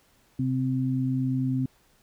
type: tone pair together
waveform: sine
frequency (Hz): 130.98 / 260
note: C3 / C4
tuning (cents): +2 / -11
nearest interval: octave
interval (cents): 1187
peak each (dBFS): -26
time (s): 0.39-1.66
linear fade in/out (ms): 5
effects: pink hiss -63 dBFS RMS until 2.02 s